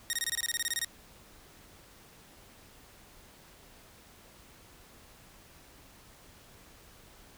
10% pulse tone bursts, 1864.7 Hz, A#6, in tune, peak -20 dBFS, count 14, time 0.1-0.846 s, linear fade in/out 0 ms, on 31 ms, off 24 ms, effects pink hiss -56 dBFS RMS until 7.37 s

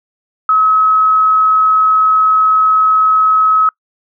sine tone, 1282 Hz, E6, 49 cents flat, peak -7 dBFS, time 0.49-3.69 s, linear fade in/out 2 ms, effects noise-tail reverb RT60 0.1 s tail -26 dB re dry

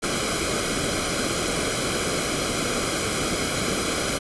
pink noise with comb filter, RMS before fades -25 dBFS, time 0.02-4.19 s, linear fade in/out 20 ms, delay 1.1 ms, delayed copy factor -0.7, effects resampled to 24000 Hz

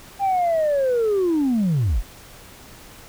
sine linear sweep, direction down, 804 to 30.38 Hz, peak -15 dBFS, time 0.19-2.03 s, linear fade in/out 50 ms, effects tanh soft clip ceiling -15 dBFS + pink hiss -44 dBFS RMS until 3.08 s

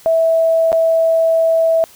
sine tone with dropouts, 654 Hz, E5, 14 cents flat, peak -10 dBFS, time 0.06-1.84 s, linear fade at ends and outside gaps 0 ms, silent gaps 0.719-0.728 s, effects white hiss -44 dBFS RMS until 1.95 s

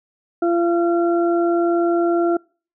harmonic tone, 342.3 Hz, F4, 35 cents flat, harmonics 1 / 2 / 4, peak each -16 / -22 / -28 dBFS, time 0.42-2.37 s, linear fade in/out 5 ms, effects noise-tail reverb RT60 0.4 s tail -26 dB re dry

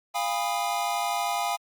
square chord, F half-diminished seventh, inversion none, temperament equal with one note detuned, 698.5 / 810.7 / 987.8 / 1244.5 Hz, F5 / Ab5 / Cb6 / Eb6, 0 / -42 / 0 / 0 cents, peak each -31 / -30 / -34 / -35 dBFS, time 0.14-1.57 s, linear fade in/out 20 ms, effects Opus 48 kbps

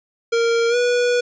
square tone with pitch glide, 463.9 to 487.2 Hz, A#4 to B4, -8 to -24 cents, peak -16 dBFS, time 0.32-1.21 s, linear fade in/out 10 ms, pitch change +84 cents, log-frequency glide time 0.69-0.76 s, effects resampled to 16000 Hz + 9-bit

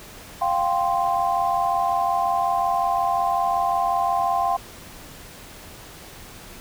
sine chord, F suspended second, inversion none, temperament equal, 698.5 / 784 / 1046.5 Hz, F5 / G5 / C6, 0 / 0 / 0 cents, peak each -23 / -23 / -24 dBFS, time 0.41-4.57 s, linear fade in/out 10 ms, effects pink hiss -42 dBFS RMS until 6.6 s

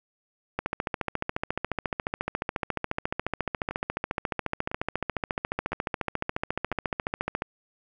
two click trains, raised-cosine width 0.5 ms, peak -12 / -19 dBFS, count 98 / 4, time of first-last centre 0.59-7.421 / 3.71-6.725 s, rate 14.2 / 0.995 Hz, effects none

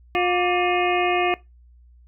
harmonic tone with a mistuned harmonic, 356.6 Hz, F4, 36 cents sharp, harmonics 1 / 2 / 3 / 5 / 6 / 7 / 8, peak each -22 / -23 / -28 / -33 / -28 / -28 / -33 dBFS, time 0.15-1.34 s, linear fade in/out 0 ms, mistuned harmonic 3, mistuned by +150 cents, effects noise-tail reverb RT60 0.2 s tail -20 dB re dry + added 60 Hz sine -48 dBFS peak until 2.07 s

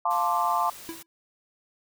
sine chord, D minor seventh, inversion first, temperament equal, 698.5 / 880 / 1046.5 / 1174.7 Hz, F5 / A5 / C6 / D6, 0 / 0 / 0 / 0 cents, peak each -28 / -27 / -27 / -28 dBFS, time 0.05-0.7 s, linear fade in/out 5 ms
white noise, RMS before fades -44 dBFS, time 0.1-1.03 s, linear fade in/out 10 ms
square tone with exponential decay, 330 Hz, E4, 2 cents sharp, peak -31 dBFS, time 0.89-1.06 s, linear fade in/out 0 ms, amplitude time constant 35 ms
effects none

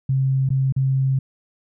sine tone with dropouts, 133.6 Hz, C3, 36 cents sharp, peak -16 dBFS, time 0.09-1.19 s, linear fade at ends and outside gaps 5 ms, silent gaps 0.491-0.503 / 0.724-0.763 s, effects none

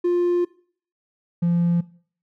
triangle tone pair in turn, 351.4 / 172.08 Hz, F4 / F3, +11 / -25 cents, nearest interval octave, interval 1236 cents, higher first, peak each -14 dBFS, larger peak neither, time 0.04-0.45 / 1.42-1.81 s, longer first, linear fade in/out 10 ms, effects noise-tail reverb RT60 0.5 s tail -22 dB re dry + tanh soft clip ceiling -12 dBFS

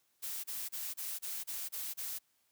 blue noise bursts, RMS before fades -40 dBFS, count 8, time 0.22-2.19 s, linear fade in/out 20 ms, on 220 ms, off 30 ms, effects white hiss -75 dBFS RMS until 2.51 s + high-pass 60 Hz 12 dB/octave

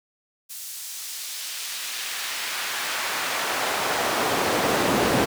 brown noise with high-pass filter sweep, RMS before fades -26 dBFS, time 0.49-5.26 s, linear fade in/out 20 ms, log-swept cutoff 8100 to 270 Hz, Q 0.71, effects none

